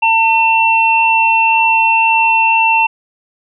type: tone pair together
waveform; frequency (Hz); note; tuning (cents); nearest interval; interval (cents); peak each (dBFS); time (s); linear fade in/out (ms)
sine; 900.8 / 2701; A5 / E7; +40 / +42; octave + perfect fifth; 1902; -11; 0.02-2.87; 10
effects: none